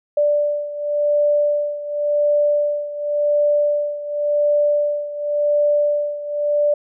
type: beating tone pair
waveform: sine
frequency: 587.3 / 588.21 Hz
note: D5 / D5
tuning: 0 / +3 cents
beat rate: 0.91 Hz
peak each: -17 / -21 dBFS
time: 0.17-6.74 s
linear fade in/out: 5 ms
effects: none